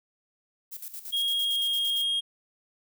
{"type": "noise with tremolo", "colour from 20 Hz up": "violet", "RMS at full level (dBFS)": -38, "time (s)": [0.71, 2.05], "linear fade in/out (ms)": 20, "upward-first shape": "square", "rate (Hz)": 8.8, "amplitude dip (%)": 70}
{"type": "tone with pitch glide", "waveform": "triangle", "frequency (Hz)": [3273, 3250], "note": ["G#7", "G#7"], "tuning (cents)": [-26, -38], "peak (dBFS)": -23, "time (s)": [1.12, 2.21], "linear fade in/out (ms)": 20, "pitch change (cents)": -12, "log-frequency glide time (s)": [1.34, 1.66]}
{"effects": []}